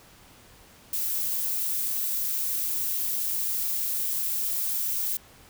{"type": "noise", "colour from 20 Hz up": "violet", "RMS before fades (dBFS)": -28, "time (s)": [0.93, 5.17], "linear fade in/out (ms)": 2, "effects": ["pink hiss -53 dBFS RMS until 5.49 s"]}